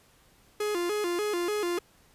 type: tone with vibrato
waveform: 45% pulse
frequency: 382.5 Hz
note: G4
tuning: 42 cents flat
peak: -27 dBFS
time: 0.6-1.79 s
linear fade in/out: 5 ms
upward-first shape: square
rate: 3.4 Hz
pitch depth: 160 cents each way
effects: pink hiss -61 dBFS RMS until 2.14 s + resampled to 32000 Hz